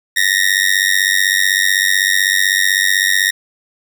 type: tone with amplitude modulation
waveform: sawtooth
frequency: 1864.7 Hz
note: A#6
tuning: in tune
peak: -4 dBFS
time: 0.16-3.31 s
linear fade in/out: 10 ms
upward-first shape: sine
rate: 95.9 Hz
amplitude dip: 100%
effects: none